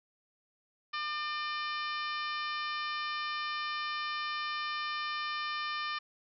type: harmonic tone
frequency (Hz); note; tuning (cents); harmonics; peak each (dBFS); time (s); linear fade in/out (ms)
600; D5; +37; 2 / 3 / 4 / 5 / 6 / 7 / 8 / 9; -36 / -40 / -42 / -44 / -46 / -47 / -48 / -49; 0.93-5.99; 10
effects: none